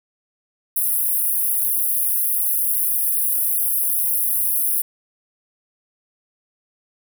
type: high-pass noise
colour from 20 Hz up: pink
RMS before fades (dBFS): -20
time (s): 0.76-4.82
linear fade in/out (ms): 5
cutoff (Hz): 10000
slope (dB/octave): 96
effects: none